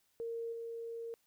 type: tone with level steps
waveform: sine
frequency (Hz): 461.5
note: A#4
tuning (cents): -17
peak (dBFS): -37 / -40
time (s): 0.2-1.14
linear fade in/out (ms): 0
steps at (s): 0.52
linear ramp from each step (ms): 10
effects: white hiss -75 dBFS RMS until 1.26 s